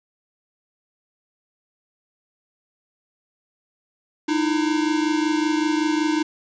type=tone pair together; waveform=square; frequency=304.8 / 330.1 Hz; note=D#4 / E4; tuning=-36 / +2 cents; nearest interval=minor second; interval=138 cents; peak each=-21 / -25 dBFS; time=4.28-6.23 s; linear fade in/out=10 ms; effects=resampled to 16000 Hz + 8-bit